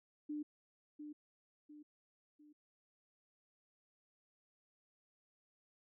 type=tone with echo; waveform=sine; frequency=298.5 Hz; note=D4; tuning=28 cents sharp; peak=-39 dBFS; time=0.29-0.43 s; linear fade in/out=10 ms; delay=700 ms; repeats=3; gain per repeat=-7 dB; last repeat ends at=2.53 s; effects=none